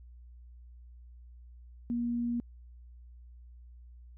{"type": "tone", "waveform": "sine", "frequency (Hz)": 238, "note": "A#3", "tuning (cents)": 36, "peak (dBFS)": -29, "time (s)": [1.9, 2.4], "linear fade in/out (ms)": 0, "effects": ["added 60 Hz sine -49 dBFS peak until 4.17 s"]}